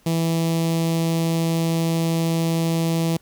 sawtooth tone with notch filter, 164.81 Hz, E3, in tune, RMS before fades -21 dBFS, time 0.06-3.17 s, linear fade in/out 5 ms, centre 1500 Hz, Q 0.84, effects pink hiss -57 dBFS RMS until 3.21 s

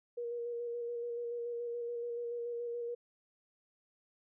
sine tone with vibrato, 474.6 Hz, A#4, 31 cents sharp, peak -36 dBFS, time 0.17-2.95 s, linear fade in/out 10 ms, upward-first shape square, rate 7 Hz, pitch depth 16 cents each way, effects none

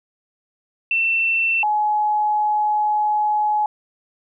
sine tone pair in turn, 2687 / 844.7 Hz, E7 / G#5, +33 / +29 cents, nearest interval octave + minor sixth, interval 2004 cents, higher first, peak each -16 dBFS, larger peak neither, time 0.91-1.63 / 1.63-3.66 s, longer second, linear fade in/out 2 ms, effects none

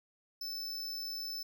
square tone, 5274 Hz, E8, in tune, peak -38 dBFS, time 0.41-1.43 s, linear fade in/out 5 ms, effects none

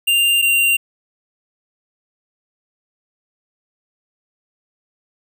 square tone pair in turn, 2791 / 2772 Hz, F7 / F7, -2 / -14 cents, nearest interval unison, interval 12 cents, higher first, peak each -13 dBFS, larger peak neither, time 0.07-0.42 / 0.42-0.77 s, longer neither, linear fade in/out 10 ms, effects none

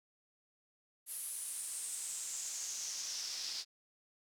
pink noise with band-pass filter sweep, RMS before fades -42 dBFS, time 1.06-3.65 s, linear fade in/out 50 ms, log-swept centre 11000 to 4800 Hz, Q 4.4, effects none

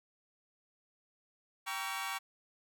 20% pulse chord, G diminished seventh, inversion none, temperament just, 784 / 940.8 / 1128.9 / 1354.7 Hz, G5 / Bb5 / Db6 / Fb6, 0 / +16 / +31 / +47 cents, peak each -37 / -38 / -35 / -40 dBFS, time 1.66-2.19 s, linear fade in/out 20 ms, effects none

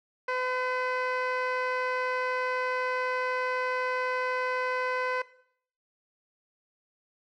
15% pulse tone with low-pass filter, 507 Hz, B4, 45 cents sharp, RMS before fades -30 dBFS, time 0.28-5.22 s, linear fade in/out 5 ms, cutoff 2700 Hz, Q 0.9, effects noise-tail reverb RT60 0.6 s tail -17 dB re dry

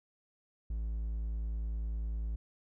triangle tone, 55 Hz, A1, in tune, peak -31 dBFS, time 0.7-2.36 s, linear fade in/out 5 ms, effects none

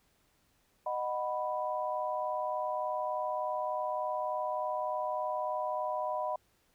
sine chord, B major, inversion first, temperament just, 617.4 / 740.8 / 987.8 Hz, D#5 / F#5 / B5, -14 / +2 / 0 cents, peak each -35 / -37 / -35 dBFS, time 0.86-6.36 s, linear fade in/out 5 ms, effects pink hiss -71 dBFS RMS until 6.74 s

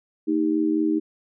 sine tone with amplitude modulation, 312.4 Hz, D#4, 7 cents sharp, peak -15 dBFS, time 0.27-1 s, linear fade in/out 20 ms, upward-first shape sine, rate 84.6 Hz, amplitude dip 85%, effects none

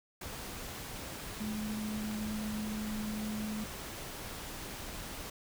sine tone in noise, 213.8 Hz, A3, 49 cents flat, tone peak -35 dBFS, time 1.4-3.64 s, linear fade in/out 5 ms, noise pink, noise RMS -43 dBFS, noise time 0.21-5.3 s, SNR +5 dB, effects none

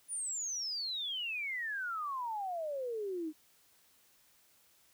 sine exponential sweep, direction down, 9830 to 300 Hz, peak -35 dBFS, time 0.08-3.33 s, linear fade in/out 50 ms, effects white hiss -67 dBFS RMS until 4.93 s

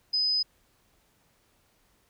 sine tone, 5020 Hz, D#8, 15 cents sharp, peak -23 dBFS, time 0.13-0.43 s, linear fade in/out 10 ms, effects pink hiss -67 dBFS RMS until 2.09 s

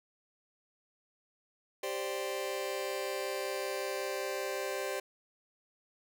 sawtooth chord, G suspended fourth, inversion none, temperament just, 392 / 522.7 / 588 Hz, G4 / C5 / D5, 0 / -2 / +2 cents, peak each -34 / -34 / -35 dBFS, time 1.83-5 s, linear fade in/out 5 ms, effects none

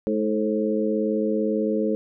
harmonic tone with a mistuned harmonic, 106.8 Hz, G#2, 49 cents sharp, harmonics 2 / 3 / 4 / 5, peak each -25 / -27 / -25 / -28 dBFS, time 0.07-1.95 s, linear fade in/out 0 ms, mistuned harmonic 4, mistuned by +35 cents, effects none

